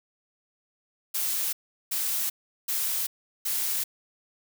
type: noise bursts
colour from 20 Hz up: blue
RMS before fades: -28 dBFS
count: 4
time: 1.14-3.84 s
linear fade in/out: 10 ms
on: 390 ms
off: 380 ms
effects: none